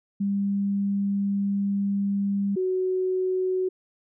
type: tone pair in turn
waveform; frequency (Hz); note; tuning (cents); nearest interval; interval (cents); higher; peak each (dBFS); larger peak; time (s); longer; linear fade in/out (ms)
sine; 199.5 / 371.7; G3 / F#4; +31 / +8; major seventh; 1077; second; -22; neither; 0.2-2.56 / 2.56-3.69; first; 10
effects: none